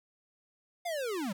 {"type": "linear sweep", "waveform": "square", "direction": "down", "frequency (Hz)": [720, 174.61], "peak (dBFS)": -33, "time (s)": [0.85, 1.33], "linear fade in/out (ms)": 10, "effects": ["11-bit"]}